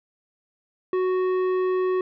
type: tone with tanh clipping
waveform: sine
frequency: 370 Hz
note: F#4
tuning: in tune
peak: -22 dBFS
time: 0.93-2.01 s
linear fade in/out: 2 ms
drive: 11 dB
effects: none